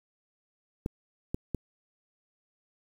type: clicks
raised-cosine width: 3 ms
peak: -17 dBFS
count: 3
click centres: 0.861 / 1.345 / 1.547 s
effects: 8-bit